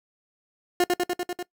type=tone with echo; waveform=30% pulse; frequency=356 Hz; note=F4; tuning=33 cents sharp; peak=-15 dBFS; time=0.8-0.84 s; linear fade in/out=2 ms; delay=98 ms; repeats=6; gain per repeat=-2 dB; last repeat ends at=1.428 s; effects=noise-tail reverb RT60 0.1 s tail -21 dB re dry